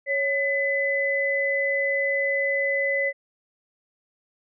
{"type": "tone pair together", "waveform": "sine", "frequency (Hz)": [554.4, 2010], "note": ["C#5", "B6"], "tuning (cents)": [0, 30], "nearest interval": "octave + minor seventh", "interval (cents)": 2230, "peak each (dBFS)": [-25, -23], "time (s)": [0.06, 3.13], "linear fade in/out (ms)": 50, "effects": []}